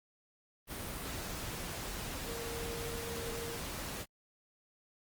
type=tone in noise; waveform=sine; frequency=464.7 Hz; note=A#4; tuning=5 cents flat; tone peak=-42 dBFS; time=2.25-3.59 s; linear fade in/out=50 ms; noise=pink; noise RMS=-41 dBFS; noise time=0.67-4.06 s; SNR=-4 dB; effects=Opus 32 kbps